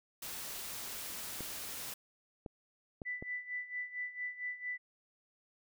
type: noise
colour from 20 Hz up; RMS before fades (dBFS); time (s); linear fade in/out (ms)
white; -43; 0.22-1.94; 5
type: clicks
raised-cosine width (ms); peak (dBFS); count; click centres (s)
2; -29; 4; 1.407 / 2.462 / 3.018 / 3.225
type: tone with tremolo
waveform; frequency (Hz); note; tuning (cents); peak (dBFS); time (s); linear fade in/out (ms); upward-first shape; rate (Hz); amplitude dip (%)
sine; 1985; B6; +8; -35; 3.05-4.78; 20; sine; 4.4; 80
effects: none